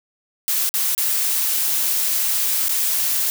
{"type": "noise with dropouts", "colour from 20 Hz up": "blue", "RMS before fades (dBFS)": -20, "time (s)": [0.48, 3.3], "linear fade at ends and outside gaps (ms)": 0, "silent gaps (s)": [[0.691, 0.74], [0.949, 0.979], [2.683, 2.693]], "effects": []}